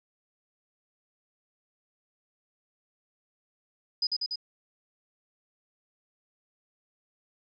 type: tone with echo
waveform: sine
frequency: 4978 Hz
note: D#8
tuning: in tune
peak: -24 dBFS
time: 4.02-4.07 s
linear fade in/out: 5 ms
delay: 96 ms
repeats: 3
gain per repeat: -2 dB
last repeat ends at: 4.358 s
effects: none